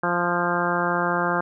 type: harmonic tone with a mistuned harmonic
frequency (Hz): 174.61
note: F3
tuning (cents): 0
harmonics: 1 / 2 / 3 / 4 / 5 / 6 / 7 / 8 / 9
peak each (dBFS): -29 / -29 / -29 / -29 / -29 / -29 / -29 / -29 / -29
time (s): 0.03-1.41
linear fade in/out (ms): 5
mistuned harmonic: 9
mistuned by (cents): +19
effects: none